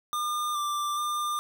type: tone with pitch steps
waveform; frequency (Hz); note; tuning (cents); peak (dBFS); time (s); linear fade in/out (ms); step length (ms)
square; 1207 / 1180 / 1199; D6 / D6 / D6; +47 / +8 / +36; -28; 0.13-1.39; 0; 420
effects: none